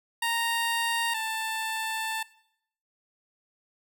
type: tone pair in turn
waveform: 15% pulse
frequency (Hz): 929 / 885.8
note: A#5 / A5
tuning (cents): -6 / +11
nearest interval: minor second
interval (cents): 83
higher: first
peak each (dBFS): -19 / -23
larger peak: first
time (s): 0.22-1.14 / 1.14-2.23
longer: second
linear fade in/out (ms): 5
effects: noise-tail reverb RT60 0.7 s tail -19 dB re dry